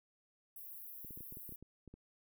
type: high-pass noise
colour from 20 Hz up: pink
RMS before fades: -50 dBFS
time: 0.56-1.56 s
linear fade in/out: 5 ms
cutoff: 12000 Hz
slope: 48 dB/octave
type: clicks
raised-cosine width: 3 ms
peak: -40 dBFS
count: 11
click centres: 1.047 / 1.108 / 1.175 / 1.207 / 1.324 / 1.371 / 1.492 / 1.523 / 1.626 / 1.877 / 1.94 s
effects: none